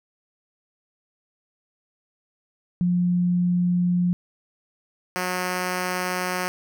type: tone pair in turn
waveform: sine / 5% pulse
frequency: 177.3 / 181.86 Hz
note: F3 / F#3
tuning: +26 / -30 cents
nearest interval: unison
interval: 44 cents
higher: second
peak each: -18 / -13 dBFS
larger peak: second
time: 2.81-4.13 / 5.16-6.48 s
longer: neither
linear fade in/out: 0 ms
effects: none